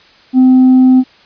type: tone with tanh clipping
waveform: sine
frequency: 257.3 Hz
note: C4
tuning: 29 cents flat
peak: -4 dBFS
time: 0.33-1.04 s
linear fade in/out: 50 ms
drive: 1 dB
effects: white hiss -44 dBFS RMS until 1.25 s + resampled to 11025 Hz